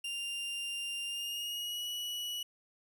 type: tone with pitch glide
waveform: 40% pulse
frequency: 2794 to 2935 Hz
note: F7 to F#7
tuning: 0 to -15 cents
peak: -35 dBFS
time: 0.04-2.43 s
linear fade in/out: 5 ms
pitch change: +85 cents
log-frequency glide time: 1.06-1.89 s
effects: none